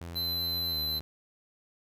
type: tone with pitch glide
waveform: sawtooth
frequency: 85.1 to 76.7 Hz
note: F2 to D#2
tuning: -44 to -24 cents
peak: -35 dBFS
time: 0.01-1.01 s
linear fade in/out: 0 ms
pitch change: -180 cents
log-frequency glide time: 0.7-0.78 s
type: tone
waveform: square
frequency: 4052 Hz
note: B7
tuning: 44 cents sharp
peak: -30 dBFS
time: 0.15-1 s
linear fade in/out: 20 ms
effects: none